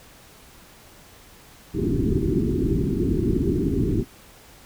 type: low-pass noise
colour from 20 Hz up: white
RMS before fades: -22 dBFS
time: 1.73-4.05 s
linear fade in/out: 50 ms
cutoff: 400 Hz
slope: 96 dB/octave
effects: pink hiss -49 dBFS RMS until 4.65 s